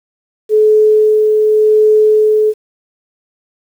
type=tone with tremolo; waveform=sine; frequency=429.2 Hz; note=A4; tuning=43 cents flat; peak=-5 dBFS; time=0.49-2.54 s; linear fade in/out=50 ms; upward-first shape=sine; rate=0.88 Hz; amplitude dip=25%; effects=7-bit